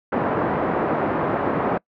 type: band-pass noise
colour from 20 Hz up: pink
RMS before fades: -22 dBFS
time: 0.12-1.78 s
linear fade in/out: 5 ms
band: 220 to 1200 Hz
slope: 12 dB/octave
effects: noise-tail reverb RT60 0.1 s tail -25 dB re dry + low-pass 2000 Hz 12 dB/octave